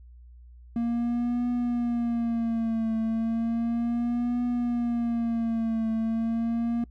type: tone with vibrato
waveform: triangle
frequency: 233.1 Hz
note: A#3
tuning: in tune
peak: -22 dBFS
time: 0.76-6.84 s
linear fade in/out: 2 ms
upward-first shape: triangle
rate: 0.34 Hz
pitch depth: 79 cents each way
effects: noise-tail reverb RT60 0.1 s tail -23 dB re dry + added 60 Hz sine -46 dBFS peak until 6.9 s